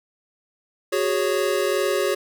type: chord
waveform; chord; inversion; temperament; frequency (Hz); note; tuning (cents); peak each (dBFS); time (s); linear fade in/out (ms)
square; F# suspended second; none; equal with one note detuned; 370 / 412.4 / 554.4; F#4 / G#4 / C#5; 0 / -12 / 0; -25; 0.92-2.15; 10
effects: none